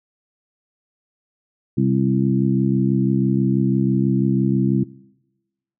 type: harmonic tone with a mistuned harmonic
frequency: 66.1 Hz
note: C2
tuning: 18 cents sharp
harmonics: 2 / 3 / 4 / 5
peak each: -19 / -19 / -22 / -23 dBFS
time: 1.77-4.84 s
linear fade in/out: 10 ms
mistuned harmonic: 5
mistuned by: +23 cents
effects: noise-tail reverb RT60 1.0 s tail -22 dB re dry